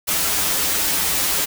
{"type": "noise with comb filter", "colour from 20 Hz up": "white", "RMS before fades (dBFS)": -20, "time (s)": [0.07, 1.46], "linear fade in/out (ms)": 20, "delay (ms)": 8.4, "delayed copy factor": -0.85, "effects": []}